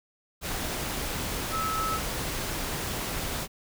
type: tone in noise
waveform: sine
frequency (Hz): 1300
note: E6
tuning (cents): -24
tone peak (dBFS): -28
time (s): 1.5-2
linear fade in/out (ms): 50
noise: pink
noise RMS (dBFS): -32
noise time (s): 0.41-3.48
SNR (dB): +1
effects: none